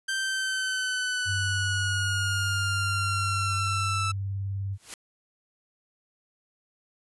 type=exponential sweep; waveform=sawtooth; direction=down; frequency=1568 to 1317 Hz; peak=-23 dBFS; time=0.08-4.12 s; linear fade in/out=10 ms
type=tone with vibrato; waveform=sine; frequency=98 Hz; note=G2; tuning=in tune; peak=-28 dBFS; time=1.25-4.78 s; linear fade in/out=50 ms; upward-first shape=sine; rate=20 Hz; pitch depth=43 cents each way
type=noise with exponential growth; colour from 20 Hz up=white; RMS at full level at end=-35 dBFS; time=4.73-4.94 s; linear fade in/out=2 ms; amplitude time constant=45 ms
effects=resampled to 24000 Hz